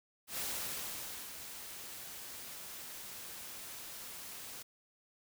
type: noise with ADSR envelope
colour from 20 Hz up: white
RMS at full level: -38 dBFS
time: 0.27-4.63 s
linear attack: 110 ms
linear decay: 900 ms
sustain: -9 dB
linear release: 12 ms
effects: none